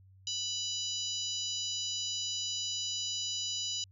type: harmonic tone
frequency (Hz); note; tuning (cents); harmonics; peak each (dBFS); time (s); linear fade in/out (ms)
986; B5; -3; 3 / 4 / 5 / 6 / 7; -38 / -39 / -40 / -41 / -41; 0.27-3.84; 2
effects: added 95 Hz sine -56 dBFS peak until 3.91 s